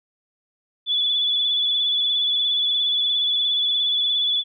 sine tone with vibrato, 3437 Hz, A7, 41 cents flat, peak -18 dBFS, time 0.86-4.44 s, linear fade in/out 50 ms, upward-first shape sine, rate 17 Hz, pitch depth 31 cents each way, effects none

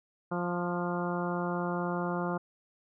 harmonic tone with a mistuned harmonic, 175.7 Hz, F3, 11 cents sharp, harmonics 1 / 2 / 3 / 4 / 5 / 6 / 7 / 8, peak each -33 / -36 / -38 / -39 / -40 / -41 / -41 / -42 dBFS, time 0.31-2.38 s, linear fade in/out 10 ms, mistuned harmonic 7, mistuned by -23 cents, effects none

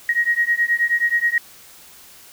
sine beating tone pair, 1883 / 1892.4 Hz, A#6 / A#6, +17 / +26 cents, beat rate 9.4 Hz, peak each -19 / -19 dBFS, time 0.09-1.38 s, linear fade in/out 2 ms, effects white hiss -45 dBFS RMS until 2.32 s

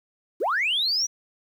sine linear sweep, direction up, 274.5 to 5920 Hz, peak -20 dBFS, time 0.4-1.07 s, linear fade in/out 20 ms, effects tanh soft clip ceiling -17 dBFS + 9-bit

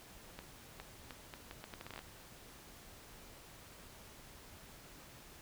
accelerating click train, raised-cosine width 0.3 ms, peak -30 dBFS, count 14, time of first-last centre 0.39-1.991 s, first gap 410 ms, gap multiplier 0.75, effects pink hiss -56 dBFS RMS until 5.41 s

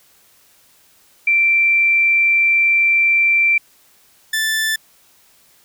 sine / sawtooth tone pair in turn, 2349 / 1759.8 Hz, D7 / A6, 0 / 0 cents, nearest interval perfect fourth, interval 500 cents, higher first, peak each -11 / -13 dBFS, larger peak first, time 1.27-3.58 / 4.33-4.76 s, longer first, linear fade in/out 5 ms, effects white hiss -53 dBFS RMS until 5.64 s

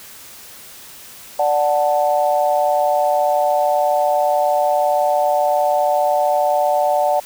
sine chord, D major, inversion none, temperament equal, 587.3 / 740 / 880 Hz, D5 / F#5 / A5, 0 / 0 / 0 cents, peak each -17 / -17 / -21 dBFS, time 1.39-7.2 s, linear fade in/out 5 ms, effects white hiss -39 dBFS RMS until 7.25 s

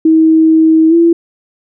sine tone with pitch glide, 319.7 to 336.4 Hz, D#4 to E4, +47 to +35 cents, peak -4 dBFS, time 0.05-1.13 s, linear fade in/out 5 ms, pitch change +88 cents, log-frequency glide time 0.89-0.94 s, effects none

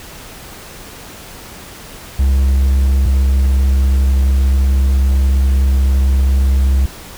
triangle tone pair in turn, 67 / 66.75 Hz, C2 / C2, +42 / +35 cents, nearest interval unison, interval 7 cents, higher first, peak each -7 dBFS, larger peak neither, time 2.19-3.06 / 3.06-6.86 s, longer second, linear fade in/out 5 ms, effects pink hiss -34 dBFS RMS until 7.17 s

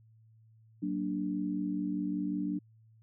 sine chord, Gb augmented, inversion none, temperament equal with one note detuned, 187.8 / 233.1 / 293.7 Hz, Gb3 / Bb3 / D4, +26 / 0 / 0 cents, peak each -35 / -39 / -33 dBFS, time 0.82-2.59 s, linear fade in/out 10 ms, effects added 111 Hz sine -58 dBFS peak until 3.02 s

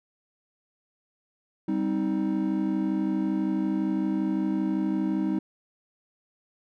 triangle chord, C minor, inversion second, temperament just, 196.22 / 261.6 / 314 Hz, G3 / C4 / Eb4, +2 / 0 / +16 cents, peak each -26 / -29 / -25 dBFS, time 1.68-5.39 s, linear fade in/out 5 ms, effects none

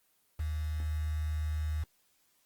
sine tone with quantisation, 77.1 Hz, D#2, 15 cents flat, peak -30 dBFS, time 0.39-1.84 s, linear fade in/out 10 ms, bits 8, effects white hiss -71 dBFS RMS until 2.45 s + Opus 24 kbps

